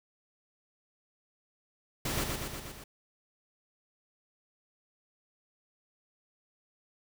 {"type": "noise with echo", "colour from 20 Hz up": "pink", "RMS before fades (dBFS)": -33, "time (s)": [2.05, 2.24], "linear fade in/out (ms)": 5, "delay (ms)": 120, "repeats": 5, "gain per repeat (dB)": -3, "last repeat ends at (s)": 2.84, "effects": []}